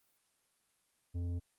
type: tone with tanh clipping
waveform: sine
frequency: 87.31 Hz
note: F2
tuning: in tune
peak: -36 dBFS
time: 1.14-1.4 s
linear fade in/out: 20 ms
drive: 10 dB
effects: white hiss -75 dBFS RMS until 1.58 s + Opus 32 kbps